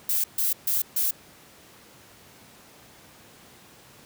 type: noise bursts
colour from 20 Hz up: violet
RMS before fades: -24 dBFS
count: 4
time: 0.09-1.11 s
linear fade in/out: 5 ms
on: 150 ms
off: 140 ms
effects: pink hiss -51 dBFS RMS until 4.05 s + high-pass 100 Hz 12 dB/octave